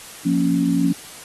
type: chord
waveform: sine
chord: Bb minor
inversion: second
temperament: equal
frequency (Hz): 174.61 / 233.1 / 277.2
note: F3 / Bb3 / Db4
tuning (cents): 0 / 0 / 0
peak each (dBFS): -20 / -23 / -18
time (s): 0.25-0.93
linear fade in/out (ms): 10
effects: white hiss -39 dBFS RMS until 1.24 s + AAC 32 kbps